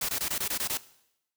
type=noise bursts; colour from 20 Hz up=white; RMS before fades=-30 dBFS; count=8; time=0.01-0.774 s; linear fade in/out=5 ms; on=78 ms; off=20 ms; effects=noise-tail reverb RT60 0.8 s tail -18 dB re dry